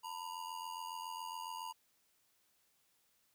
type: ring-modulated tone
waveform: square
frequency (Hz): 951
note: A#5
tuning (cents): +34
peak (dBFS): -40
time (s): 0.03-1.73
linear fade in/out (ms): 20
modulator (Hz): 43.6
effects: white hiss -75 dBFS RMS until 3.34 s